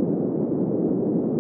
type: band-pass noise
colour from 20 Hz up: white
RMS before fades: -23 dBFS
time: 0-1.39 s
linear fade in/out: 0 ms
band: 160 to 390 Hz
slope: 24 dB/octave
effects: none